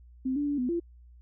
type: tone with pitch steps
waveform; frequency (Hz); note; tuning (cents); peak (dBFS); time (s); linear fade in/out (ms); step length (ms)
sine; 260.5 / 290 / 287.8 / 250 / 341.4; C4 / D4 / D4 / B3 / F4; -7 / -22 / -35 / +21 / -39; -26; 0.25-0.8; 10; 110
effects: added 60 Hz sine -50 dBFS peak until 1.21 s